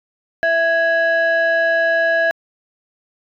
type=tone pair together; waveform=sine; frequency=661.9 / 1661.2 Hz; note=E5 / G#6; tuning=+7 / 0 cents; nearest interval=octave + major third; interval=1593 cents; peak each=-14 dBFS; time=0.43-2.31 s; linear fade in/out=0 ms; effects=tanh soft clip ceiling -10 dBFS